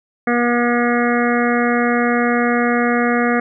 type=harmonic tone; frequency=240 Hz; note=B3; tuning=49 cents flat; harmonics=1 / 2 / 3 / 5 / 6 / 7 / 8 / 9; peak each=-17 / -20 / -22 / -24 / -25 / -25 / -26 / -27 dBFS; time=0.27-3.4 s; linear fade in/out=5 ms; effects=none